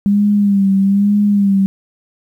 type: tone with vibrato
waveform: sine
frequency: 200 Hz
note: G3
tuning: 35 cents sharp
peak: -9 dBFS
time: 0.06-1.66 s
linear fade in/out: 0 ms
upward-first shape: sine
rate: 1.1 Hz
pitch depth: 53 cents each way
effects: 8-bit